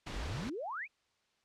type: noise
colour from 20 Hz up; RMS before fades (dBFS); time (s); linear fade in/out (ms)
pink; -42; 0.06-0.5; 10
type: exponential sweep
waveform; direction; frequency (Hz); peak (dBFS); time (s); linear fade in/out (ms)
sine; up; 34.07 to 2637; -37; 0.13-0.88; 50
effects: white hiss -75 dBFS RMS until 1.44 s + low-pass 5000 Hz 12 dB/octave